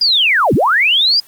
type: linear two-way sweep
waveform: sine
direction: down then up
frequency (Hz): 4978 to 90.5 to 4978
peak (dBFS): -9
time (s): 0.01-1.2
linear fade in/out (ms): 5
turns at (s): 0.54
effects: white hiss -44 dBFS RMS until 1.27 s + Opus 24 kbps